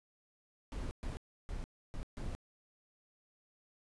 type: noise bursts at uneven times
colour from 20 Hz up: brown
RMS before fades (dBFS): -40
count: 5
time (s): 0.72-0.91 / 1.03-1.17 / 1.49-1.64 / 1.94-2.03 / 2.17-2.35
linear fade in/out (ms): 0
effects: resampled to 24000 Hz